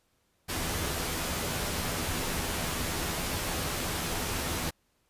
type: noise with comb filter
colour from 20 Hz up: pink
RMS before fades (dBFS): -32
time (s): 0.48-4.71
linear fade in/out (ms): 20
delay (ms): 12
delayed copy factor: +0.5
effects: pink hiss -72 dBFS RMS until 5.09 s + resampled to 32000 Hz